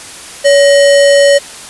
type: tone with sample-and-hold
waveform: sine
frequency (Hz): 564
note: C#5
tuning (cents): +30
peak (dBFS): -3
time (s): 0.44-1.39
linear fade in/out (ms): 20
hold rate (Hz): 2450
effects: white hiss -29 dBFS RMS until 1.69 s + resampled to 24000 Hz